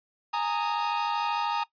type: chord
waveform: 45% pulse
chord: Ab suspended second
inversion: none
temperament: equal with one note detuned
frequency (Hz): 830.6 / 923.8 / 1244.5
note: Ab5 / Bb5 / Eb6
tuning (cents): 0 / -16 / 0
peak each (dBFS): -31 / -29 / -33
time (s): 0.33-1.64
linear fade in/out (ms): 10
effects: noise-tail reverb RT60 0.1 s tail -19 dB re dry + resampled to 11025 Hz